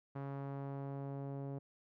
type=tone with low-pass filter sweep; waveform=sawtooth; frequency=138.59 Hz; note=C#3; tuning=in tune; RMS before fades=-43 dBFS; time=0.15-1.59 s; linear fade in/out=10 ms; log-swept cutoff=1200 to 590 Hz; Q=1.1; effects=none